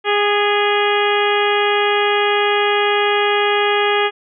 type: harmonic tone with a mistuned harmonic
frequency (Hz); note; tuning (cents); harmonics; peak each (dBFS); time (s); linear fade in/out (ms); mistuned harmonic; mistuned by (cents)
410.9; G#4; -18; 1 / 2 / 3 / 4 / 5 / 6 / 7 / 8; -17 / -20 / -22 / -23 / -24 / -25 / -25 / -26; 0.04-4.11; 50; 4; +27
effects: none